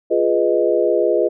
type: chord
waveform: sine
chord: F half-diminished seventh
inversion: none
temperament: equal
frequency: 349.2 / 415.3 / 493.9 / 622.3 Hz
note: F4 / Ab4 / Cb5 / Eb5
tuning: 0 / 0 / 0 / 0 cents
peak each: -19 dBFS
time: 0.1-1.29 s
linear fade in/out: 20 ms
effects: none